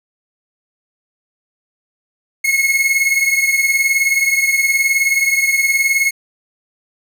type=beating tone pair; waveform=45% pulse; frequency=2171 / 2190 Hz; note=C#7 / C#7; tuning=-37 / -22 cents; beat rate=19 Hz; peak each=-14 / -18 dBFS; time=2.44-6.11 s; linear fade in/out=10 ms; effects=none